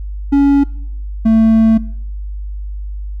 triangle tone pair in turn, 280.7 / 222.8 Hz, C#4 / A3, +22 / +22 cents, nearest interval major third, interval 400 cents, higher first, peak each -5 dBFS, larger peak neither, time 0.32-0.64 / 1.25-1.78 s, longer second, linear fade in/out 10 ms, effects noise-tail reverb RT60 0.7 s tail -22 dB re dry + added 50 Hz sine -21 dBFS peak until 3.2 s

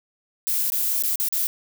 violet noise with dropouts, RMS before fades -23 dBFS, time 0.47-1.47 s, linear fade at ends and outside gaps 0 ms, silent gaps 0.701-0.721 / 1.024-1.036 / 1.157-1.199 / 1.286-1.325 s, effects none

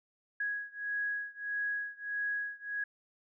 sine beating tone pair, 1661.2 / 1662.8 Hz, G#6 / G#6, 0 / +2 cents, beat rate 1.6 Hz, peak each -36 / -37 dBFS, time 0.4-2.84 s, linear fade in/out 5 ms, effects none

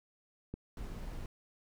click, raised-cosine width 3 ms, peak -27 dBFS, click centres 0.54 s
brown noise, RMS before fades -42 dBFS, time 0.77-1.26 s, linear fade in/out 2 ms
effects none

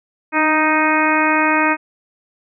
harmonic tone with a mistuned harmonic, 311.1 Hz, D#4, in tune, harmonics 1 / 2 / 3 / 4 / 5 / 6 / 7 / 8, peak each -19 / -23 / -19 / -21 / -21 / -23 / -23 / -22 dBFS, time 0.32-1.77 s, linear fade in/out 50 ms, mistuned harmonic 1, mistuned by -22 cents, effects none

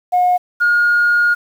sine tone pair in turn, 721 / 1428.7 Hz, F#5 / F6, -45 / +39 cents, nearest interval octave, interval 1184 cents, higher second, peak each -9 dBFS, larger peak neither, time 0.12-0.38 / 0.6-1.35 s, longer second, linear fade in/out 20 ms, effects tanh soft clip ceiling -7 dBFS + 7-bit

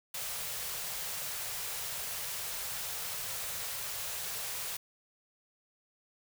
white band-stop noise, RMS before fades -38 dBFS, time 0.14-4.77 s, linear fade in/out 5 ms, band 180 to 410 Hz, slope 48 dB/octave, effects none

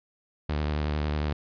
sawtooth tone with vibrato, 75 Hz, D2, 37 cents sharp, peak -22 dBFS, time 0.49-1.33 s, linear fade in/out 5 ms, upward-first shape square, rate 11 Hz, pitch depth 28 cents each way, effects resampled to 11025 Hz

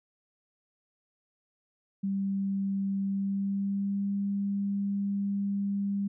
sine tone with pitch glide, 196 to 199.66 Hz, G3 to G3, 0 to +32 cents, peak -27 dBFS, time 2.03-6.08 s, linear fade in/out 10 ms, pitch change +32 cents, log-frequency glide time 3.03-4.14 s, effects none

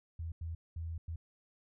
sine tone bursts at uneven times, 82.41 Hz, E2, in tune, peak -37 dBFS, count 4, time 0.19-0.32 / 0.41-0.55 / 0.76-0.98 / 1.08-1.16 s, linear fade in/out 5 ms, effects none

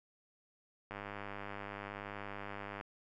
click train, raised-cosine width 0.5 ms, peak -28 dBFS, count 193, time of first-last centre 0.91-2.811 s, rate 101 Hz, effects none

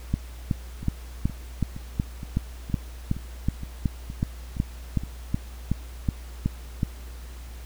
two click trains, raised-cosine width 5 ms, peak -22 / -10 dBFS, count 10 / 19, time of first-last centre 0.83-5.036 / 0.14-6.831 s, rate 2.14 / 2.69 Hz, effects added 60 Hz sine -37 dBFS peak until 7.65 s + pink hiss -49 dBFS RMS until 7.65 s

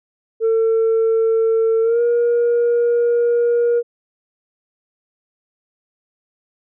sine tone with pitch glide, 450 to 474.6 Hz, A4 to A#4, +39 to +31 cents, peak -11 dBFS, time 0.4-3.83 s, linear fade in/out 50 ms, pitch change +92 cents, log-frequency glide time 1.82-2.01 s, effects tanh soft clip ceiling -11 dBFS

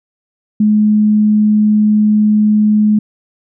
sine tone, 211.9 Hz, G#3, 35 cents sharp, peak -7 dBFS, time 0.6-2.99 s, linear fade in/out 5 ms, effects none

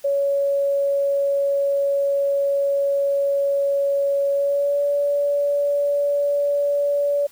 sine tone with pitch glide, 560 to 572.8 Hz, C#5 to D5, +18 to -43 cents, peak -17 dBFS, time 0.04-7.27 s, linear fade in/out 10 ms, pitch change +39 cents, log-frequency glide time 4.32-4.83 s, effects white hiss -51 dBFS RMS until 7.31 s

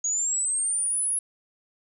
sine linear sweep, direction up, 6650 to 10600 Hz, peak -23 dBFS, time 0.04-1.19 s, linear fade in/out 5 ms, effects none

